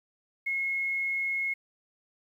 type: tone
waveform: sine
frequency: 2168 Hz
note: C#7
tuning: 39 cents flat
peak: -27 dBFS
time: 0.46-1.54 s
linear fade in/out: 10 ms
effects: 10-bit